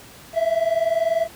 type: tone pair together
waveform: triangle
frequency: 651 / 671.2 Hz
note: E5 / E5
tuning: -22 / +31 cents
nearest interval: minor second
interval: 53 cents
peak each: -19 dBFS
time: 0.33-1.28 s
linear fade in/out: 50 ms
effects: pink hiss -44 dBFS RMS until 1.35 s + high-pass 60 Hz 12 dB/octave